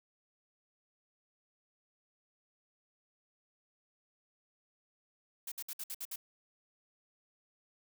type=noise bursts; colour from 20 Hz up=blue; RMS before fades=-41 dBFS; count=7; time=5.47-6.16 s; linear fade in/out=5 ms; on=48 ms; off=59 ms; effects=none